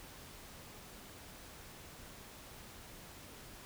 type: silence
effects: pink hiss -53 dBFS RMS until 3.65 s